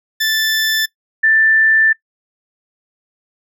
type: tone pair in turn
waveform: 20% pulse / sine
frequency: 1760 / 1771.2 Hz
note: A6 / A6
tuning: 0 / +11 cents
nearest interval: unison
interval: 11 cents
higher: second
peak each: -9 dBFS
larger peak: neither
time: 0.2-0.86 / 1.23-1.93 s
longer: second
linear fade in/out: 10 ms
effects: noise-tail reverb RT60 0.1 s tail -20 dB re dry